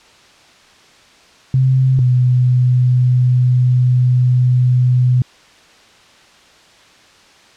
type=tone pair in turn; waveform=sine; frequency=130.81 / 125.34 Hz; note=C3 / B2; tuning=0 / +26 cents; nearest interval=minor second; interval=74 cents; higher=first; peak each=-9 dBFS; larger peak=neither; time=1.54-1.99 / 1.99-5.22 s; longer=second; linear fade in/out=2 ms; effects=white hiss -46 dBFS RMS until 7.56 s + low-pass 5000 Hz 12 dB/octave